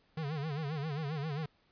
square tone with vibrato, 149.8 Hz, D3, 35 cents sharp, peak -35 dBFS, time 0.17-1.46 s, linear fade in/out 5 ms, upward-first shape sine, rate 7.5 Hz, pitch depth 140 cents each way, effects pink hiss -70 dBFS RMS until 1.71 s + resampled to 11025 Hz

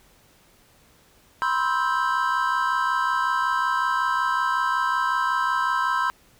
triangle chord, C major seventh, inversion third, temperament just, 981.1 / 1046.5 / 1308.1 / 1569.8 Hz, B5 / C6 / E6 / G6, -12 / 0 / -14 / +2 cents, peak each -25 / -23 / -25 / -25 dBFS, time 1.42-6.1 s, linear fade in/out 0 ms, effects pink hiss -57 dBFS RMS until 6.39 s

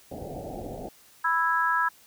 white low-pass noise, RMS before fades -37 dBFS, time 0.11-0.89 s, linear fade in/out 5 ms, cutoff 790 Hz, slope 96 dB/octave
harmonic tone, 330 Hz, E4, 2 cents sharp, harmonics 3 / 4 / 5, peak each -26 / -26 / -26 dBFS, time 1.24-1.89 s, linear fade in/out 10 ms
effects white hiss -56 dBFS RMS until 2.06 s

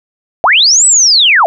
sine linear two-way sweep, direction up then down, 587.3 to 8070 to 587.3 Hz, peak -4 dBFS, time 0.44-1.46 s, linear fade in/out 0 ms, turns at 0.86 s, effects none

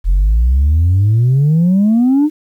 sine exponential sweep, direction up, 41.96 to 311.1 Hz, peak -6 dBFS, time 0.04-2.3 s, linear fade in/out 50 ms, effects tanh soft clip ceiling -6 dBFS + 8-bit

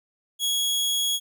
sawtooth tone, 3330 Hz, G#7, 4 cents sharp, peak -19 dBFS, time 0.39-1.2 s, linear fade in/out 50 ms, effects none

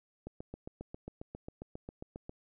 click train, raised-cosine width 2 ms, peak -29 dBFS, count 16, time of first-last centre 0.27-2.294 s, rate 7.41 Hz, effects none

